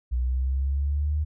sine linear sweep, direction up, 60.5 to 76.5 Hz, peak -22 dBFS, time 0.11-1.25 s, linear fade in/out 20 ms, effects none

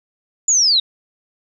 sine linear sweep, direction down, 7040 to 3705 Hz, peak -11 dBFS, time 0.48-0.8 s, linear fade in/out 5 ms, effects none

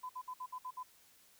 sine tone bursts, 1010 Hz, B5, 39 cents sharp, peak -40 dBFS, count 7, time 0.03-0.832 s, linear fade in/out 10 ms, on 64 ms, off 59 ms, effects white hiss -65 dBFS RMS until 1.39 s

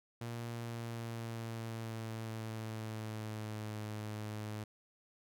sawtooth tone with pitch glide, 117.3 to 106.95 Hz, A#2 to A2, +11 to -49 cents, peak -36 dBFS, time 0.21-4.64 s, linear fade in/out 5 ms, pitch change -160 cents, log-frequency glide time 0.51-3.83 s, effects none

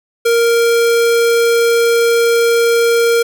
square tone, 466.2 Hz, A#4, in tune, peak -10 dBFS, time 0.25-3.23 s, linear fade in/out 10 ms, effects none

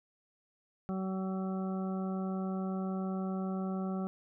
harmonic tone, 189.4 Hz, F#3, 41 cents sharp, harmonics 1 / 2 / 3 / 4 / 6 / 7, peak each -33 / -42 / -46 / -45 / -51 / -49 dBFS, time 0.89-4.07 s, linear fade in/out 0 ms, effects none

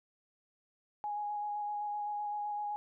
sine tone with vibrato, 830.6 Hz, G#5, in tune, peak -34 dBFS, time 1.04-2.76 s, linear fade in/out 0 ms, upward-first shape square, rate 7.8 Hz, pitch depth 11 cents each way, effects none

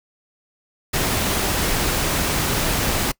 pink noise, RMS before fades -21 dBFS, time 0.93-3.12 s, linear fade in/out 10 ms, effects noise-tail reverb RT60 0.1 s tail -24 dB re dry

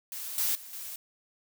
blue noise with level steps, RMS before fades -38 / -28 / -46 / -40 dBFS, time 0.12-0.96 s, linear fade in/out 2 ms, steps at 0.38 / 0.55 / 0.73 s, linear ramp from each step 2 ms, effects none

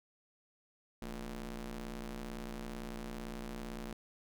sawtooth ring-modulated tone, 129.2 Hz, C3, 21 cents flat, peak -34 dBFS, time 1.02-3.93 s, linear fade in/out 2 ms, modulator 93.5 Hz, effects none

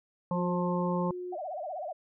harmonic tone, 177 Hz, F3, 23 cents sharp, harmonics 1 / 3 / 5 / 6, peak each -29 / -34 / -36 / -37 dBFS, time 0.31-1.11 s, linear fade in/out 2 ms
sine tone, 360 Hz, F#4, 47 cents flat, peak -35 dBFS, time 0.34-1.37 s, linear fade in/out 50 ms
sine tone with vibrato, 668 Hz, E5, 23 cents sharp, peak -34 dBFS, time 1.32-1.93 s, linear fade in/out 10 ms, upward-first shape sine, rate 16 Hz, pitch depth 220 cents each way
effects none

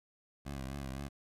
15% pulse tone with vibrato, 67.9 Hz, C#2, 35 cents flat, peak -33 dBFS, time 0.45-1.09 s, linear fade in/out 20 ms, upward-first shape triangle, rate 3.9 Hz, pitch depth 88 cents each way, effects resampled to 32000 Hz + 12-bit

